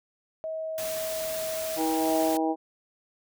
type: tone with pitch glide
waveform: sine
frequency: 638 to 642.1 Hz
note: D#5 to E5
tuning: +43 to -46 cents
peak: -30 dBFS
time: 0.44-2.35 s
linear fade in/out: 0 ms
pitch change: +11 cents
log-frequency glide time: 1.46-2.1 s
type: noise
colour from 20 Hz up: white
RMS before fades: -36 dBFS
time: 0.78-2.37 s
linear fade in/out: 0 ms
type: harmonic tone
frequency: 160 Hz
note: D#3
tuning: 49 cents sharp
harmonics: 2 / 3 / 4 / 5 / 6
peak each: -26 / -32 / -32 / -29 / -39 dBFS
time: 1.76-2.56 s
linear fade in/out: 50 ms
effects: none